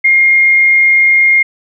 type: tone with frequency modulation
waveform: sine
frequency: 2129 Hz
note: C7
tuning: 30 cents sharp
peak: -5 dBFS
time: 0.04-1.43 s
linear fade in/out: 10 ms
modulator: 27.9 Hz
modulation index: 0.27
effects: none